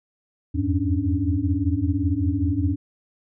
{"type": "tone cluster", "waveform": "sine", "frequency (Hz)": [83, 88.2, 101.4, 275.2, 292.8], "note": ["E2", "F2", "G#2", "C#4", "D4"], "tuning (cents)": [12, 18, -41, -12, -5], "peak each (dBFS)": -26, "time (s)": [0.54, 2.76], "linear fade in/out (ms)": 20, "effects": []}